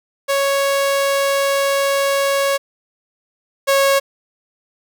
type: tone pair in turn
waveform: sawtooth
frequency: 554.4 / 550.3 Hz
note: C#5 / C#5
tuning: 0 / -13 cents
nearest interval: unison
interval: 13 cents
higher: first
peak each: -11 / -8 dBFS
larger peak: second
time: 0.28-2.58 / 3.67-4 s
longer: first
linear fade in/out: 20 ms
effects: none